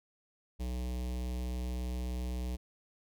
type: tone with notch filter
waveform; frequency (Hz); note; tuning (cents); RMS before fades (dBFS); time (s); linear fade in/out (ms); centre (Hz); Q
square; 61.74; B1; 0; -36; 0.59-2.57; 20; 1400; 0.82
effects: none

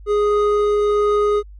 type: tone pair together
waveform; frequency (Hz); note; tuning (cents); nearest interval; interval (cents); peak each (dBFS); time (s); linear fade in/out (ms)
triangle; 415.3 / 1244.5; G#4 / D#6; 0 / 0; octave + perfect fifth; 1900; -12 / -21; 0.06-1.43; 50
effects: added 50 Hz sine -36 dBFS peak until 1.59 s + MP3 48 kbps

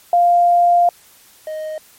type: tone pair in turn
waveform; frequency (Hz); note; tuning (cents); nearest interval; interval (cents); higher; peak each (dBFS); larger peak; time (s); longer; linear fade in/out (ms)
sine / triangle; 698.5 / 622.3; F5 / D#5; 0 / 0; major second; 200; first; -9 / -21; first; 0.13-0.89 / 1.47-1.78; first; 2
effects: white hiss -48 dBFS RMS until 1.98 s + MP3 64 kbps

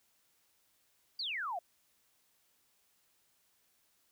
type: exponential sweep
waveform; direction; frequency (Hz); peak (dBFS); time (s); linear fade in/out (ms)
sine; down; 4833 to 653; -35; 1.19-1.59; 5
effects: white hiss -73 dBFS RMS until 4.11 s

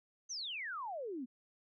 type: exponential sweep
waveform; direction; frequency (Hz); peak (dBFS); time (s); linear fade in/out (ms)
sine; down; 6440 to 233.1; -39; 0.29-1.26; 20
effects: none

